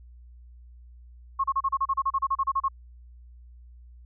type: tone bursts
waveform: sine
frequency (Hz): 1086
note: C#6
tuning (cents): -36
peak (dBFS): -21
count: 16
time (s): 1.39-2.685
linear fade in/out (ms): 10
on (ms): 50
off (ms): 33
effects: added 60 Hz sine -46 dBFS peak until 4.05 s